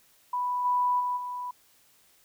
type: tone with level steps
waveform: sine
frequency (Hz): 987.8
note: B5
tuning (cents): 0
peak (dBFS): -26 / -22 / -26 / -32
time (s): 0.33-1.51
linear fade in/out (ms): 5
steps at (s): 0.64 / 0.99 / 1.16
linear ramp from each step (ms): 20
effects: white hiss -62 dBFS RMS until 2.24 s